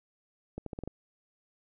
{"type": "accelerating click train", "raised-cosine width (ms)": 2, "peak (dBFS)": -24, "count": 6, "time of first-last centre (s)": [0.58, 0.876], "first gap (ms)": 83, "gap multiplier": 0.83, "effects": []}